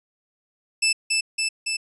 20% pulse tone with echo, 2637 Hz, E7, in tune, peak -13 dBFS, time 0.82-0.93 s, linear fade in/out 10 ms, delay 280 ms, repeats 3, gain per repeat -2 dB, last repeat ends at 1.77 s, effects resampled to 32000 Hz

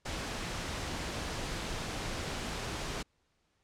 pink noise, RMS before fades -37 dBFS, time 0.05-3.03 s, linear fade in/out 10 ms, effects pink hiss -75 dBFS RMS until 3.63 s + low-pass 7000 Hz 12 dB/octave

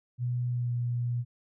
sine tone with pitch glide, 122.7 to 120.8 Hz, B2 to B2, -11 to -38 cents, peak -27 dBFS, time 0.18-1.25 s, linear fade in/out 50 ms, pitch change -27 cents, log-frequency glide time 0.49-0.72 s, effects none

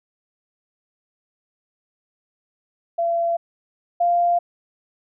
sine tone pair in turn, 679 / 695.7 Hz, F5 / F5, -49 / -7 cents, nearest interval unison, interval 42 cents, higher second, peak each -18 / -15 dBFS, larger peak second, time 2.98-3.37 / 4-4.39 s, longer neither, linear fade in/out 10 ms, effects none

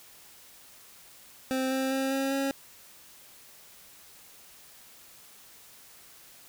25% pulse tone with pitch steps, 261.6 / 264.5 / 267.4 / 270.4 / 273.3 Hz, C4 / C4 / C4 / C#4 / C#4, 0 / +19 / +38 / -43 / -24 cents, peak -23 dBFS, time 1.51-2.51 s, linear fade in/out 0 ms, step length 200 ms, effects white hiss -53 dBFS RMS until 6.48 s

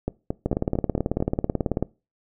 two click trains, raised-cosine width 2 ms, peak -9 / -11 dBFS, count 26 / 6, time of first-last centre 0.46-1.826 / 0.08-1.204 s, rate 18.3 / 4.45 Hz, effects noise-tail reverb RT60 0.3 s tail -22 dB re dry

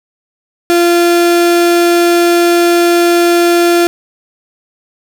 35% pulse tone, 345.1 Hz, F4, 21 cents flat, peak -5 dBFS, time 0.7-3.87 s, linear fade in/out 0 ms, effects none

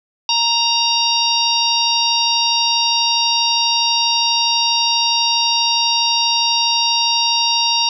harmonic tone, 932.3 Hz, A#5, in tune, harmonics 1 / 3 / 4 / 5 / 6, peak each -20 / -20 / -20 / -20 / -20 dBFS, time 0.29-7.89 s, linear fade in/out 2 ms, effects none

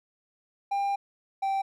triangle tone pair in turn, 798 / 780.2 Hz, G5 / G5, +31 / -8 cents, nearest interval unison, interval 39 cents, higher first, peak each -23 dBFS, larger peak neither, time 0.71-0.96 / 1.42-1.62 s, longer first, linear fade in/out 10 ms, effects none

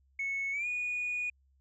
sine tone with pitch glide, 2203 to 2459 Hz, C#7 to D#7, -11 to -21 cents, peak -30 dBFS, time 0.19-1.3 s, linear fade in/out 5 ms, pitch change +190 cents, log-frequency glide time 0.52-0.67 s, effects tanh soft clip ceiling -28 dBFS + added 67 Hz sine -65 dBFS peak until 1.6 s

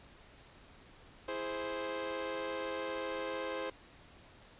sawtooth chord, E augmented, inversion none, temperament equal, 329.6 / 415.3 / 523.3 Hz, E4 / G#4 / B#4, 0 / 0 / 0 cents, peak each -40 / -39 / -34 dBFS, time 1.28-3.7 s, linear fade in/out 5 ms, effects pink hiss -58 dBFS RMS until 4.59 s + resampled to 8000 Hz

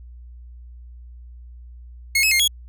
sawtooth tone with pitch steps, 2168 / 2576 / 2125 / 3335 Hz, C#7 / E7 / C7 / G#7, -39 / -41 / +26 / +7 cents, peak -12 dBFS, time 2.15-2.478 s, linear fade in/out 5 ms, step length 82 ms, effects added 60 Hz sine -38 dBFS peak until 2.68 s

